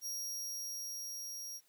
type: tone with level ramp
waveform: sawtooth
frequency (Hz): 5640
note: F8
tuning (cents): +16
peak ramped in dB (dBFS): -35 to -40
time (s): 0.01-1.61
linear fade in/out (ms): 50
effects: white hiss -71 dBFS RMS until 1.68 s + high-pass 100 Hz 12 dB/octave